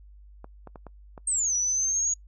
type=clicks; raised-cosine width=1 ms; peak=-28 dBFS; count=5; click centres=0.444 / 0.673 / 0.758 / 0.867 / 1.178 s
type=exponential two-way sweep; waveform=sine; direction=down then up; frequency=8640 to 5850 to 6720 Hz; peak=-23 dBFS; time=1.27-2.14 s; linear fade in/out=5 ms; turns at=1.55 s
effects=noise-tail reverb RT60 0.1 s tail -25 dB re dry + added 50 Hz sine -47 dBFS peak until 2.27 s